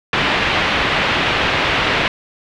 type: low-pass noise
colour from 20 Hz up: white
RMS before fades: -17 dBFS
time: 0.13-2.08 s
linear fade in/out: 2 ms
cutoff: 3100 Hz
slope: 24 dB/octave
effects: none